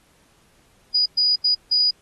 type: tone bursts at uneven times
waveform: sine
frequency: 4919 Hz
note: D#8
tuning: 21 cents flat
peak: -15 dBFS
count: 4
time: 0.94-1.06 / 1.17-1.36 / 1.44-1.55 / 1.71-1.91 s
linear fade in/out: 10 ms
effects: pink hiss -59 dBFS RMS until 2.01 s + AAC 32 kbps